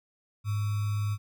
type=tone with sample-and-hold; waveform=sine; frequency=103.83 Hz; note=G#2; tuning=in tune; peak=-26 dBFS; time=0.44-1.18 s; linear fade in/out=50 ms; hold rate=1225 Hz; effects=none